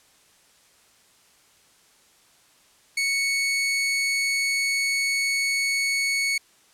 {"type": "tone", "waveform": "sawtooth", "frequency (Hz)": 2217, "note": "C#7", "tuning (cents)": 0, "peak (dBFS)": -18, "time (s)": [2.97, 6.38], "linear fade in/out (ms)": 5, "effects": ["white hiss -58 dBFS RMS until 6.73 s", "low-pass 10000 Hz 12 dB/octave"]}